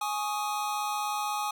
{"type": "chord", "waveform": "square", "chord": "Ab suspended fourth", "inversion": "none", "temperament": "equal with one note detuned", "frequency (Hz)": [834.5, 1108.7, 1244.5], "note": ["Ab5", "Db6", "Eb6"], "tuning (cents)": [8, 0, 0], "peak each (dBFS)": [-32, -38, -35], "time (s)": [0.01, 1.51], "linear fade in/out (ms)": 5, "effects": []}